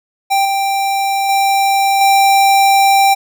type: tone with level steps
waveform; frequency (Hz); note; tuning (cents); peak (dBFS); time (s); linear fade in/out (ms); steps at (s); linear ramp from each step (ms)
square; 786; G5; +4; -11 / -14 / -11 / -8; 0.3-3.15; 20; 0.45 / 1.29 / 2.01; 2
effects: none